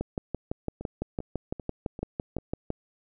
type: two click trains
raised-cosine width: 2 ms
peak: -24 / -16 dBFS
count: 5 / 17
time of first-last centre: 0.81-2.385 / 0.01-2.704 s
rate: 2.54 / 5.94 Hz
effects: none